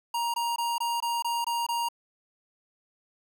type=tone bursts; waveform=square; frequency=940 Hz; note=A#5; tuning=14 cents sharp; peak=-27 dBFS; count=8; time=0.14-1.887 s; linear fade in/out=5 ms; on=200 ms; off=21 ms; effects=none